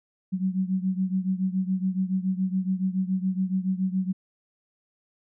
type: beating tone pair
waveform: sine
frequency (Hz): 185.6 / 192.7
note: F#3 / G3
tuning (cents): +6 / -29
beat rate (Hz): 7.1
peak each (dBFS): -25 / -28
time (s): 0.32-4.13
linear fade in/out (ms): 20
effects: none